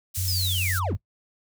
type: high-pass noise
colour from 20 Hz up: pink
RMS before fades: -31 dBFS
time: 0.14-0.8 s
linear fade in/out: 20 ms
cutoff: 7200 Hz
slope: 12 dB/octave
type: tone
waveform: sine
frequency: 92.5 Hz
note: F#2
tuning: in tune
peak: -26 dBFS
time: 0.17-0.97 s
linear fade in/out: 10 ms
type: linear sweep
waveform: triangle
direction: down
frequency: 5270 to 55 Hz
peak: -25 dBFS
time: 0.28-0.95 s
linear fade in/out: 0 ms
effects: noise-tail reverb RT60 0.1 s tail -19 dB re dry